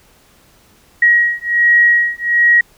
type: beating tone pair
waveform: sine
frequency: 1898 / 1899.3 Hz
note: A#6 / A#6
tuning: +31 / +32 cents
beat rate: 1.3 Hz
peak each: -12 dBFS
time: 1.02-2.61 s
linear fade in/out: 5 ms
effects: pink hiss -50 dBFS RMS until 2.77 s